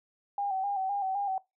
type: tone with vibrato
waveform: sine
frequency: 784 Hz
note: G5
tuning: in tune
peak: -28 dBFS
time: 0.38-1.38 s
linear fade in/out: 2 ms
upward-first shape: square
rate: 3.9 Hz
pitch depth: 50 cents each way
effects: noise-tail reverb RT60 0.2 s tail -21 dB re dry